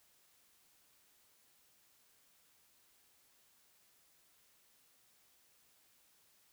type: silence
effects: white hiss -70 dBFS RMS until 6.52 s